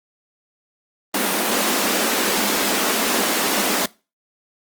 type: high-pass noise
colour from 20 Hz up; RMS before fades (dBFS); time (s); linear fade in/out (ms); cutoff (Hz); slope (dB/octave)
pink; -20; 1.14-3.86; 5; 190; 96
effects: noise-tail reverb RT60 0.3 s tail -22 dB re dry + Opus 24 kbps